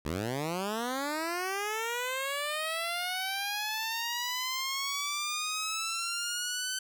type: linear sweep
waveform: 10% pulse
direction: up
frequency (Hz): 69.3 to 1527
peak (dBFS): -23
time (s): 0.05-6.79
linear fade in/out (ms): 5
effects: none